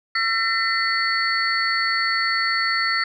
sine tone cluster, 1350 / 1815 / 2024 / 4440 Hz, E6 / A#6 / B6 / C#8, +41 / -47 / +42 / +2 cents, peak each -24 dBFS, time 0.15-3.04 s, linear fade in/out 5 ms, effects tanh soft clip ceiling -8 dBFS

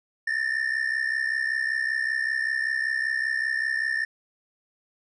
triangle ring-modulated tone, 1793 Hz, A6, 32 cents sharp, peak -19 dBFS, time 0.27-4.05 s, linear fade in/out 5 ms, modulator 32.6 Hz, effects resampled to 24000 Hz

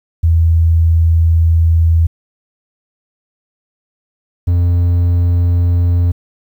sine / triangle tone pair in turn, 82.41 / 87.31 Hz, E2 / F2, 0 / 0 cents, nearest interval minor second, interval 100 cents, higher second, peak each -7 dBFS, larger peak neither, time 0.23-2.07 / 4.47-6.12 s, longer first, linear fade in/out 10 ms, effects 8-bit

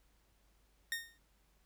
sawtooth tone with exponential decay, 1843 Hz, A#6, 20 cents flat, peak -29 dBFS, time 0.92-1.18 s, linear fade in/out 1 ms, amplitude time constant 56 ms, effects added 50 Hz sine -70 dBFS peak until 1.65 s + pink hiss -74 dBFS RMS until 1.65 s

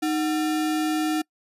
sine tone with sample-and-hold, 310 Hz, D#4, 6 cents flat, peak -21 dBFS, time 0.02-1.22 s, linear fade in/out 10 ms, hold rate 1050 Hz, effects noise-tail reverb RT60 0.1 s tail -26 dB re dry + resampled to 32000 Hz

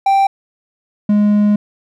triangle tone pair in turn, 784 / 207.7 Hz, G5 / G#3, 0 / 0 cents, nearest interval octave + major seventh, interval 2300 cents, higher first, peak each -7 dBFS, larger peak neither, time 0.06-0.27 / 1.09-1.56 s, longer second, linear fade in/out 5 ms, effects none

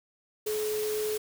sine tone in noise, 427.2 Hz, G#4, 49 cents sharp, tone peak -28 dBFS, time 0.46-1.18 s, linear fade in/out 10 ms, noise white, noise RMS -38 dBFS, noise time 0.46-1.18 s, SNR +7 dB, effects none

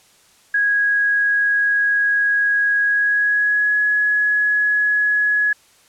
sine tone with pitch glide, 1654 to 1684.9 Hz, G#6 to G#6, -8 to +25 cents, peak -14 dBFS, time 0.54-5.53 s, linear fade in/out 5 ms, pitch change +33 cents, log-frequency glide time 2.84-3.79 s, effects white hiss -53 dBFS RMS until 5.88 s + low-pass 10000 Hz 12 dB/octave

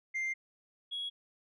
sine tone pair in turn, 2098 / 3330 Hz, C7 / G#7, +4 / +4 cents, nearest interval minor sixth, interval 800 cents, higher second, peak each -29 / -34 dBFS, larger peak first, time 0.14-0.34 / 0.91-1.1 s, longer first, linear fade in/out 20 ms, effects tanh soft clip ceiling -31 dBFS

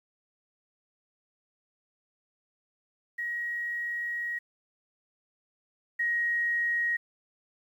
sine tone pair in turn, 1897 / 1886.9 Hz, A#6 / A#6, +30 / +21 cents, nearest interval unison, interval 9 cents, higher first, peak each -30 / -25 dBFS, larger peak second, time 3.18-4.39 / 5.99-6.97 s, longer first, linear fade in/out 10 ms, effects 10-bit

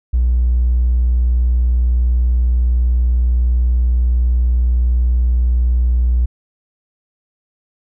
triangle tone with tanh clipping, 60.7 Hz, B1, 29 cents flat, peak -10 dBFS, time 0.13-6.26 s, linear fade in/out 10 ms, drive 1 dB, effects none

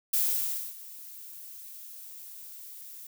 violet noise with ADSR envelope, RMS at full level -25 dBFS, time 0.13-3.07 s, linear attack 8 ms, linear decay 600 ms, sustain -20 dB, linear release 4 ms, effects none

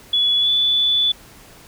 sine tone with pitch glide, 3407 to 3467 Hz, G#7 to A7, +44 to -26 cents, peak -14 dBFS, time 0.13-1.12 s, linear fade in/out 5 ms, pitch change +30 cents, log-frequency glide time 0.4-0.5 s, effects pink hiss -45 dBFS RMS until 1.67 s

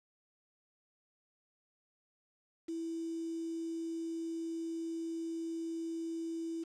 sine tone with quantisation, 329.6 Hz, E4, in tune, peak -36 dBFS, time 2.68-6.64 s, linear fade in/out 10 ms, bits 9, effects low-pass 8000 Hz 12 dB/octave

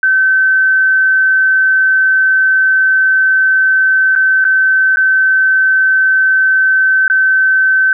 sine tone with dropouts, 1536 Hz, G6, 36 cents flat, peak -7 dBFS, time 0.03-7.93 s, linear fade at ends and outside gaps 2 ms, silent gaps 4.153-4.16 / 4.443-4.45 / 4.96-4.97 / 7.08-7.099 s, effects none

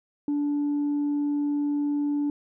sine tone, 290.5 Hz, D4, 19 cents flat, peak -21 dBFS, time 0.28-2.3 s, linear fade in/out 2 ms, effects tanh soft clip ceiling -21 dBFS

